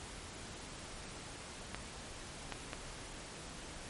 clicks, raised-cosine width 0.3 ms, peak -23 dBFS, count 3, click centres 1.746 / 2.523 / 2.732 s, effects pink hiss -48 dBFS RMS until 3.89 s + MP3 48 kbps

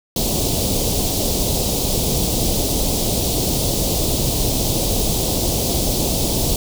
pink band-stop noise, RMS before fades -19 dBFS, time 0.16-6.56 s, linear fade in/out 2 ms, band 720 to 3500 Hz, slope 24 dB/octave, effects none

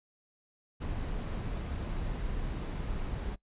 brown noise, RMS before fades -35 dBFS, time 0.8-3.36 s, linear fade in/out 20 ms, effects noise-tail reverb RT60 0.1 s tail -20 dB re dry + resampled to 8000 Hz

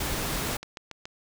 pink noise, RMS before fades -30 dBFS, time 0-0.57 s, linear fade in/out 5 ms
click train, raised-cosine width 0.2 ms, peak -21 dBFS, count 4, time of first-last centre 0.63-1.055 s, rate 7.06 Hz
effects none

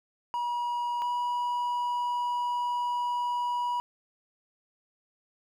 triangle tone pair in turn, 962 / 970.9 Hz, B5 / B5, -46 / -30 cents, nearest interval unison, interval 16 cents, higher second, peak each -26 / -25 dBFS, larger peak second, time 0.34-1.02 / 1.02-3.8 s, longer second, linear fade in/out 0 ms, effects none

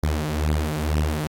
sawtooth beating tone pair, 75.1 / 77.2 Hz, D2 / D#2, +39 / -13 cents, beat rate 2.1 Hz, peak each -20 dBFS, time 0.03-1.27 s, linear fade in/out 0 ms, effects AAC 64 kbps

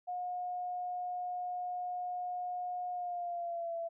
sine tone with pitch glide, 720 to 671.8 Hz, F#5 to E5, -47 to +33 cents, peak -35 dBFS, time 0.07-3.89 s, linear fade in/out 20 ms, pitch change -120 cents, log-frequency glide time 2.91-3.75 s, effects none

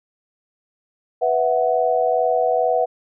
sine chord, B suspended fourth, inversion none, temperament just, 493.9 / 658.5 / 740.8 Hz, B4 / E5 / F#5, 0 / -2 / +2 cents, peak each -20 dBFS, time 1.21-2.86 s, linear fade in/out 20 ms, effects none

